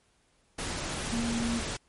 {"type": "tone in noise", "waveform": "sine", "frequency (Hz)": 233.1, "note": "A#3", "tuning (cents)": 0, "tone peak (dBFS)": -28, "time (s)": [1.12, 1.6], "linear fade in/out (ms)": 10, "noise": "pink", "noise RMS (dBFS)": -34, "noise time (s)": [0.58, 1.77], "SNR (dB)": 3, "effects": ["pink hiss -68 dBFS RMS until 1.88 s", "MP3 48 kbps"]}